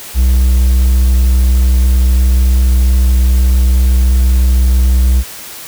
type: tone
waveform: triangle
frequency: 62.9 Hz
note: B1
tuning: 32 cents sharp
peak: -4 dBFS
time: 0.14-5.24 s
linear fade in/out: 50 ms
effects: white hiss -29 dBFS RMS until 5.67 s